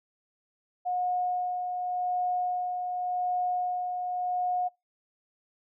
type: tone with tremolo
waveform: sine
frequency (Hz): 723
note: F#5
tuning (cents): -40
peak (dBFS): -25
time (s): 0.85-4.69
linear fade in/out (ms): 20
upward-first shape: sine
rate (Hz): 0.88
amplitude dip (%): 40
effects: noise-tail reverb RT60 0.2 s tail -24 dB re dry